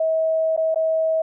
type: tone with dropouts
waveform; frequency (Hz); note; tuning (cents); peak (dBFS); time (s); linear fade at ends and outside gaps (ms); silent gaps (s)
sine; 642; E5; -46; -17; 0-1.22; 5; 0.565-0.575 / 0.745-0.758
effects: none